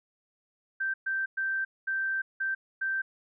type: tone bursts at uneven times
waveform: sine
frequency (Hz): 1563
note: G6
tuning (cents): -6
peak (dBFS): -27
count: 6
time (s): 0.8-0.94 / 1.06-1.26 / 1.37-1.65 / 1.87-2.22 / 2.4-2.55 / 2.81-3.02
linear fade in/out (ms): 10
effects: none